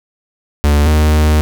45% pulse tone pair in turn, 73.42 / 76.42 Hz, D2 / D#2, 0 / -31 cents, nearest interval minor second, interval 69 cents, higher second, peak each -8 dBFS, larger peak neither, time 0.64-0.87 / 0.87-1.41 s, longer second, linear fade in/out 0 ms, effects none

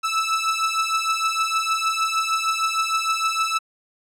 sawtooth beating tone pair, 1310 / 1316.5 Hz, E6 / E6, -11 / -3 cents, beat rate 6.5 Hz, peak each -20 / -19 dBFS, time 0.03-3.59 s, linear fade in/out 20 ms, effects low-pass 9000 Hz 12 dB/octave

